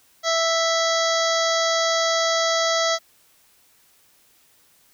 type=harmonic tone; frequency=659.3 Hz; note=E5; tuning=in tune; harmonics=1 / 2 / 3 / 5 / 6 / 7 / 8 / 9 / 10; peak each=-22 / -25 / -27 / -29 / -30 / -30 / -31 / -32 / -32 dBFS; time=0.23-2.99 s; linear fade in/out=50 ms; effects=white hiss -58 dBFS RMS until 4.93 s